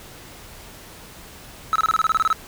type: tone bursts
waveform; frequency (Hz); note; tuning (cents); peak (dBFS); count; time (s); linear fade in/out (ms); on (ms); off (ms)
triangle; 1300; E6; -24; -13; 12; 1.73-2.328; 0; 26; 26
effects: pink hiss -42 dBFS RMS until 2.47 s